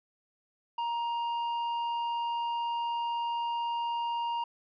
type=tone with hard clipping; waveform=sine; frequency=939 Hz; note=A#5; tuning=12 cents sharp; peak=-31 dBFS; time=0.78-4.44 s; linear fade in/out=5 ms; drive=6 dB; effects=resampled to 11025 Hz